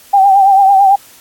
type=tone with vibrato; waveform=sine; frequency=784 Hz; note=G5; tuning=in tune; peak=-4 dBFS; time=0.13-0.96 s; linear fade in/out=10 ms; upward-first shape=triangle; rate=9 Hz; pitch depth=65 cents each way; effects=white hiss -41 dBFS RMS until 1.2 s + AAC 64 kbps